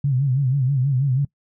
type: tone with vibrato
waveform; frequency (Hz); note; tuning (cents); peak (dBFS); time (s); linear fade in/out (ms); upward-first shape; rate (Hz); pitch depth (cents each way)
sine; 133.9; C3; +40; -16; 0.04-1.25; 5; sine; 6.2; 120
effects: noise-tail reverb RT60 0.1 s tail -23 dB re dry